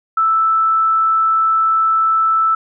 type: tone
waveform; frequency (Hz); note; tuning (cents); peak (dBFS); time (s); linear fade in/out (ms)
sine; 1318.5; E6; 0; -11; 0.17-2.55; 5
effects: none